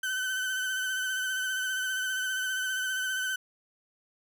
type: tone with vibrato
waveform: 35% pulse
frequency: 1523 Hz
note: F#6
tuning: 50 cents sharp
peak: -27 dBFS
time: 0.03-3.36 s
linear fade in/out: 5 ms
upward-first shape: sine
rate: 15 Hz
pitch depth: 32 cents each way
effects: none